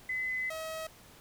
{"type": "tone pair in turn", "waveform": ["sine", "sawtooth"], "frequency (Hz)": [2024, 639], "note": ["B6", "D#5"], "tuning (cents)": [42, 46], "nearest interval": "octave + minor sixth", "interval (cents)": 1996, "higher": "first", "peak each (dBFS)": [-31, -33], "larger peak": "first", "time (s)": [[0.09, 0.5], [0.5, 0.87]], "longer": "first", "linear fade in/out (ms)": 5, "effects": ["pink hiss -56 dBFS RMS until 1.2 s"]}